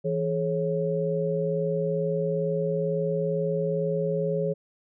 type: tone cluster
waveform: sine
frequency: 165.6 / 424.8 / 547 Hz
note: E3 / G#4 / C#5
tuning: +8 / +39 / -23 cents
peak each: -28 dBFS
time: 0.04-4.54 s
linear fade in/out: 20 ms
effects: none